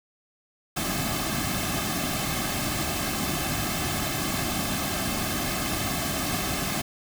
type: noise with comb filter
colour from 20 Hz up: pink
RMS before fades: -28 dBFS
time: 0.76-6.82 s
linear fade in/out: 10 ms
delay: 2.1 ms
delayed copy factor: -0.7
effects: none